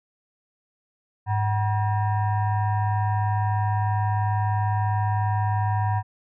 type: tone with frequency modulation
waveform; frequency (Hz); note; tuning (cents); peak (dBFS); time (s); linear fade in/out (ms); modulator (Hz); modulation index
sine; 103.3; G#2; -9; -20; 1.26-6.03; 50; 857; 0.81
effects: none